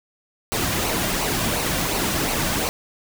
pink noise with flanger, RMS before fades -23 dBFS, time 0.52-2.69 s, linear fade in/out 0 ms, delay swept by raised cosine 0.57 to 2.37 ms, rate 2.8 Hz, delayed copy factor -0.5, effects none

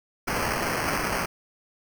white noise with sample-and-hold, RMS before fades -27 dBFS, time 0.27-1.26 s, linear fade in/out 10 ms, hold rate 3675 Hz, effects none

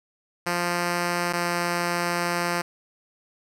5% pulse tone pair in turn, 174.61 / 173.77 Hz, F3 / F3, 0 / -8 cents, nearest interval unison, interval 8 cents, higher first, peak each -12 dBFS, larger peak neither, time 0.46-1.33 / 1.33-2.62 s, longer second, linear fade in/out 10 ms, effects low-pass 12000 Hz 12 dB/octave

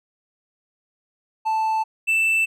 triangle tone pair in turn, 880 / 2655 Hz, A5 / E7, 0 / +12 cents, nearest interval octave + perfect fifth, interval 1912 cents, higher second, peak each -17 / -15 dBFS, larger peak second, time 1.45-1.84 / 2.07-2.46 s, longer neither, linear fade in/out 20 ms, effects none

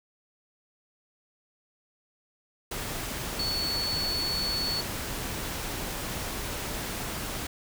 sine tone in noise, 4428 Hz, C#8, 3 cents flat, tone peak -28 dBFS, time 3.39-4.81 s, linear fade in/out 5 ms, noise pink, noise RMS -34 dBFS, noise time 2.71-7.47 s, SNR +3 dB, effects none

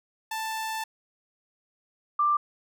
sawtooth / sine tone pair in turn, 883 / 1182.4 Hz, A5 / D6, +6 / +11 cents, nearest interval perfect fourth, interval 505 cents, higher second, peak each -26 / -20 dBFS, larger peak second, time 0.31-0.84 / 2.19-2.37 s, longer first, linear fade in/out 5 ms, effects none

